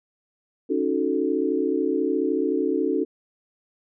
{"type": "chord", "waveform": "sine", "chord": "D# half-diminished seventh", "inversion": "third", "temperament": "equal", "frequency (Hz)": [277.2, 311.1, 370, 440], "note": ["C#4", "D#4", "F#4", "A4"], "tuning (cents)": [0, 0, 0, 0], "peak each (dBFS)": -26, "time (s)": [0.69, 3.05], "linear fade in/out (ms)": 20, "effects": []}